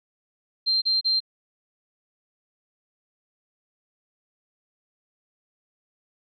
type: tone bursts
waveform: sine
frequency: 4159 Hz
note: C8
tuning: 11 cents flat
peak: -19 dBFS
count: 3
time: 0.66-1.204 s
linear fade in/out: 20 ms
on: 160 ms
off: 32 ms
effects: none